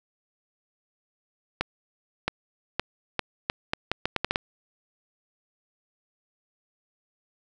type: accelerating click train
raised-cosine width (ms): 0.3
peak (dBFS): -8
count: 12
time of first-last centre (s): 1.61-4.359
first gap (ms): 670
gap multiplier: 0.77
effects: none